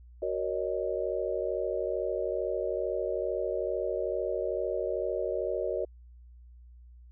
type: chord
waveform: sine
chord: D# minor seventh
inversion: first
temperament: just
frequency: 373.4 / 466.7 / 560 / 622.3 Hz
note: F#4 / A#4 / C#5 / D#5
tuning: +16 / +2 / +18 / 0 cents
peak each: -34 dBFS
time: 0.22-5.85 s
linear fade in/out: 5 ms
effects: added 60 Hz sine -49 dBFS peak until 7.11 s